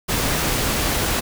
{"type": "noise", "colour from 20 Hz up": "pink", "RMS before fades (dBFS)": -21, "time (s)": [0.08, 1.21], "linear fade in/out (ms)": 20, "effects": []}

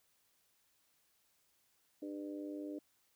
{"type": "harmonic tone", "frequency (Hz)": 100, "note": "G2", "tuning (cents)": 35, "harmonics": [3, 4, 5, 6], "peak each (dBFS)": [-42, -50, -51, -52], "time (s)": [2.02, 2.79], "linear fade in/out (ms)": 5, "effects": ["white hiss -75 dBFS RMS until 3.15 s"]}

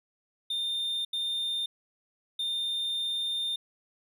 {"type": "tone bursts at uneven times", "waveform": "triangle", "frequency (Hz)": 3619, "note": "A7", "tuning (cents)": 48, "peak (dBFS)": -27, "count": 3, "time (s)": [[0.5, 1.05], [1.13, 1.66], [2.39, 3.56]], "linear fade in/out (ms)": 5, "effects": []}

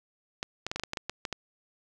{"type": "clicks", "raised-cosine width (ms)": 0.2, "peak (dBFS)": -15, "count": 11, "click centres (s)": [0.429, 0.666, 0.715, 0.76, 0.797, 0.836, 0.934, 0.972, 1.096, 1.252, 1.327], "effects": []}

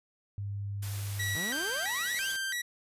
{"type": "tone", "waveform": "sine", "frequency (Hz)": 100.7, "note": "G2", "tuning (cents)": 47, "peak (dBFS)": -33, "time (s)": [0.38, 1.36], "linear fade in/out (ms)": 0}
{"type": "noise", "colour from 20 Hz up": "white", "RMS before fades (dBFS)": -43, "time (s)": [0.82, 2.37], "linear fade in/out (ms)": 10}
{"type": "tone with vibrato", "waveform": "sawtooth", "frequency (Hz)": 1743, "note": "A6", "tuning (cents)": -17, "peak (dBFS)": -28, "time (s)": [1.19, 2.62], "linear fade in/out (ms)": 10, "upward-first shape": "square", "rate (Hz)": 1.5, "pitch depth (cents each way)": 180}
{"type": "exponential sweep", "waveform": "sawtooth", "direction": "up", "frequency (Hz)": [146.1, 3508], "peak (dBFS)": -33, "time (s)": [1.35, 2.32], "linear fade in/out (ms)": 5}
{"effects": ["resampled to 32000 Hz"]}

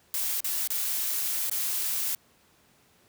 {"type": "noise with dropouts", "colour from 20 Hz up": "blue", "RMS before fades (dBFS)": -29, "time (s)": [0.14, 2.15], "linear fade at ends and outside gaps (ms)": 1, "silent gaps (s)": [[0.405, 0.444], [0.675, 0.703], [1.497, 1.514]], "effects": ["pink hiss -62 dBFS RMS until 3.08 s", "high-pass 80 Hz 12 dB/octave"]}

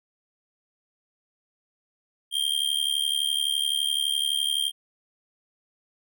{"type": "tone with amplitude modulation", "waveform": "square", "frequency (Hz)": 3194, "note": "G7", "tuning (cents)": 32, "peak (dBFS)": -20, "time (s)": [2.31, 4.72], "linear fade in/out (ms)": 50, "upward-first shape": "sine", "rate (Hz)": 71.8, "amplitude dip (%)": 90, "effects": []}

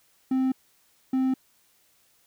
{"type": "tone pair in turn", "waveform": "triangle", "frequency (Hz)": [261.3, 261.3], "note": ["C4", "C4"], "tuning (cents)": [-2, -2], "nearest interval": "unison", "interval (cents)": 0, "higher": "neither", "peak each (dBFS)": -19, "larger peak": "neither", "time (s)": [[0.31, 0.52], [1.13, 1.34]], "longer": "neither", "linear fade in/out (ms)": 5, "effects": ["white hiss -64 dBFS RMS until 2.26 s"]}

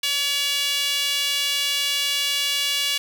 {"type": "tone with high-pass filter", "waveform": "sawtooth", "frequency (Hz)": 568, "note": "C#5", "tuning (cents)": 42, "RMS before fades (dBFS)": -23, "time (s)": [0.03, 2.98], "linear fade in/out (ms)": 5, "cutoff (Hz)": 3000, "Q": 2.6, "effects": ["7-bit"]}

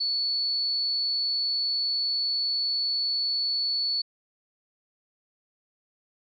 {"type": "tone", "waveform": "sine", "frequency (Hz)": 4435, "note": "C#8", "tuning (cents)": 0, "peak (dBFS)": -24, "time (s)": [0, 4.02], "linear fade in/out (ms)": 10, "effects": []}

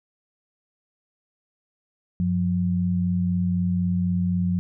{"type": "tone pair together", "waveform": "sine", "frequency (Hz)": [94.6, 178.58], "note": ["F#2", "F3"], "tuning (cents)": [39, 39], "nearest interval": "major seventh", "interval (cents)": 1100, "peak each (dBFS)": [-26, -21], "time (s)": [2.2, 4.59], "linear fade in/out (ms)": 0, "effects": []}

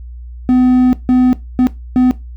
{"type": "tone bursts at uneven times", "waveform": "triangle", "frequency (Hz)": 252.5, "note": "B3", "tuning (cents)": 39, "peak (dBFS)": -5, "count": 4, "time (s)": [[0.49, 0.93], [1.09, 1.33], [1.59, 1.67], [1.96, 2.11]], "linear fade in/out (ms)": 0, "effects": ["noise-tail reverb RT60 0.2 s tail -17 dB re dry", "added 60 Hz sine -27 dBFS peak until 2.36 s"]}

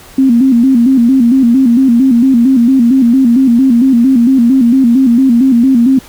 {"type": "tone with vibrato", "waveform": "sine", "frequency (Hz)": 250, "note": "B3", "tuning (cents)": 21, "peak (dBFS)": -4, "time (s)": [0.18, 5.99], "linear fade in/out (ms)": 5, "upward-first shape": "square", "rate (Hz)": 4.4, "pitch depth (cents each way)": 110, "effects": ["pink hiss -36 dBFS RMS until 6.08 s"]}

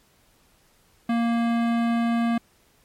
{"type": "tone with hard clipping", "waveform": "sine", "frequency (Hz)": 233.1, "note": "A#3", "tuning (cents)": 0, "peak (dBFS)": -22, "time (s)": [1.09, 2.38], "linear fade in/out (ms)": 5, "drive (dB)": 18, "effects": ["pink hiss -61 dBFS RMS until 2.84 s", "MP3 64 kbps"]}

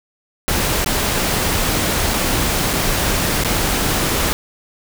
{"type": "noise with dropouts", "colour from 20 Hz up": "pink", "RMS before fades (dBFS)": -18, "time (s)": [0.48, 4.33], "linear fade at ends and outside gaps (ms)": 0, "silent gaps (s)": [[0.845, 0.861], [2.136, 2.14], [2.732, 2.736], [3.437, 3.447]], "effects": []}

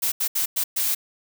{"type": "noise bursts at uneven times", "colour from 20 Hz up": "blue", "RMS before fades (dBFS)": -23, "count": 5, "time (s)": [[0.02, 0.12], [0.2, 0.28], [0.35, 0.46], [0.56, 0.64], [0.76, 0.95]], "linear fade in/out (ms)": 10, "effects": []}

